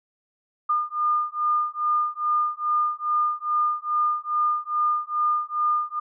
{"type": "beating tone pair", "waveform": "sine", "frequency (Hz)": [1211, 1213.4], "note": ["D#6", "D#6"], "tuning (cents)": [-47, -44], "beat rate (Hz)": 2.4, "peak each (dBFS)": -24, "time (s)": [0.69, 6], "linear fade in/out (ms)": 10, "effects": []}